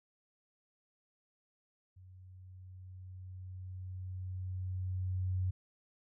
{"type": "tone with level ramp", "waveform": "sine", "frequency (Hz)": 92.5, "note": "F#2", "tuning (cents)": 0, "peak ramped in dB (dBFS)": [-53, -30], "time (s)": [1.96, 5.51], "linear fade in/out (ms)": 10, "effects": []}